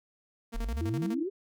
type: tone with tremolo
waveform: sawtooth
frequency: 230 Hz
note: A#3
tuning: 23 cents flat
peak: -33 dBFS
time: 0.52-1.15 s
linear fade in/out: 20 ms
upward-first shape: square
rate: 12 Hz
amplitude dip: 80%
type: exponential sweep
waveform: sine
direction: up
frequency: 32.66 to 415.3 Hz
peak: -30 dBFS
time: 0.54-1.3 s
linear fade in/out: 20 ms
type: tone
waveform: sine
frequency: 329.6 Hz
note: E4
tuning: in tune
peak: -32 dBFS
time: 0.81-1.23 s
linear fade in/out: 5 ms
effects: none